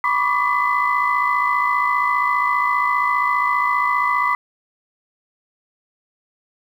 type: tone cluster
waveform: sine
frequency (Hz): 985 / 1124 / 1179 / 2008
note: B5 / C#6 / D6 / B6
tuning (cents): -5 / +24 / +6 / +28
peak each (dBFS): -21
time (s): 0.04-4.35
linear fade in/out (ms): 2
effects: tanh soft clip ceiling -6 dBFS + 8-bit